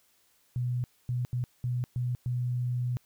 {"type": "tone bursts at uneven times", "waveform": "sine", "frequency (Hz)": 123.47, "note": "B2", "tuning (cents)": 0, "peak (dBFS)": -27, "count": 6, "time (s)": [[0.56, 0.84], [1.09, 1.25], [1.33, 1.44], [1.64, 1.84], [1.96, 2.15], [2.26, 2.97]], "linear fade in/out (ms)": 0, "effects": ["white hiss -67 dBFS RMS until 3.05 s"]}